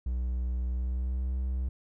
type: tone with pitch glide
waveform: triangle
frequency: 61.74 to 64.07 Hz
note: B1 to C2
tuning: 0 to -36 cents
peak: -26 dBFS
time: 0.06-1.69 s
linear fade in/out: 5 ms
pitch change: +64 cents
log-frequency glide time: 0.69-1.3 s
effects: none